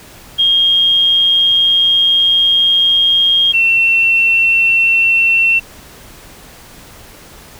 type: tone pair in turn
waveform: sine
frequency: 3238 / 2703 Hz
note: G#7 / E7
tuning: -45 / +43 cents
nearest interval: minor third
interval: 312 cents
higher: first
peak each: -8 dBFS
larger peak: neither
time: 0.38-3.53 / 3.53-5.6 s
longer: first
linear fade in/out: 20 ms
effects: pink hiss -38 dBFS RMS until 7.59 s